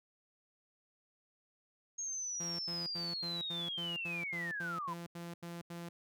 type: linear sweep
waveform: sine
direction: down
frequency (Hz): 6550 to 961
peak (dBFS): -37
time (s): 1.98-4.94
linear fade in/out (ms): 10
type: tone bursts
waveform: sawtooth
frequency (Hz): 171.1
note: F3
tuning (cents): -35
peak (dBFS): -39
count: 13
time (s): 2.4-5.89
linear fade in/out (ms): 5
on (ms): 190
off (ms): 85
effects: none